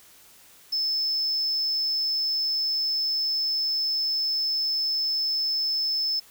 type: tone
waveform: triangle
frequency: 5250 Hz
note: E8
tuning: 8 cents flat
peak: -22 dBFS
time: 0.72-6.2 s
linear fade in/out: 10 ms
effects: white hiss -53 dBFS RMS until 6.3 s